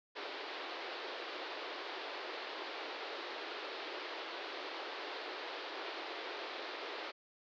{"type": "band-pass noise", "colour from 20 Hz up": "pink", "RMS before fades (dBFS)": -44, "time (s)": [0.15, 7.12], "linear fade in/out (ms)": 20, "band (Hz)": [330, 4600], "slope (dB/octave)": 48, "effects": []}